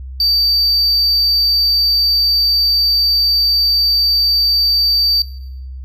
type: tone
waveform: triangle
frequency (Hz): 4628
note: D8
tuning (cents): -26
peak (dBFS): -10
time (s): 0.2-5.22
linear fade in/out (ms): 2
effects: noise-tail reverb RT60 0.8 s tail -17 dB re dry + added 65 Hz sine -26 dBFS peak until 5.84 s